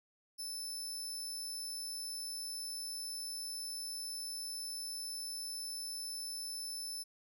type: tone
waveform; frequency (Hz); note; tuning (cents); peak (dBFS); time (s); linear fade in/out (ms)
25% pulse; 5274; E8; 0; -35; 0.38-7.04; 20
effects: none